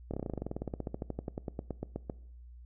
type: slowing click train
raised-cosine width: 2 ms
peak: -22 dBFS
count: 30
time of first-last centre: 0.11-2.098 s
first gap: 27 ms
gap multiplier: 1.06
effects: noise-tail reverb RT60 0.7 s tail -21 dB re dry + added 60 Hz sine -48 dBFS peak until 2.65 s